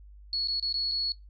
sine tone with dropouts, 4370 Hz, C#8, 26 cents flat, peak -27 dBFS, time 0.33-1.12 s, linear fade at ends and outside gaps 1 ms, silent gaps 0.474-0.483 / 0.598-0.626 / 0.726-0.741 / 0.914-0.918 s, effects noise-tail reverb RT60 0.2 s tail -22 dB re dry + added 50 Hz sine -47 dBFS peak until 1.29 s

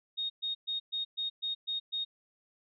sine tone bursts, 3718 Hz, A#7, 5 cents flat, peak -31 dBFS, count 8, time 0.17-2.05 s, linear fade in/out 20 ms, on 130 ms, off 120 ms, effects none

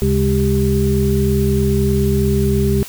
sine tone cluster, 73.3 / 136.5 / 206 / 394.5 Hz, D2 / C#3 / G#3 / G4, -3 / -26 / -14 / +11 cents, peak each -18 dBFS, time 0.02-2.83 s, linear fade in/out 0 ms, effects white hiss -34 dBFS RMS until 2.88 s

